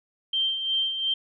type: tone with tremolo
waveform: sine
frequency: 3144 Hz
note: G7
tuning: 4 cents sharp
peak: -21 dBFS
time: 0.33-1.14 s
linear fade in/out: 5 ms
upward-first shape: sine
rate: 2.8 Hz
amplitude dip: 55%
effects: none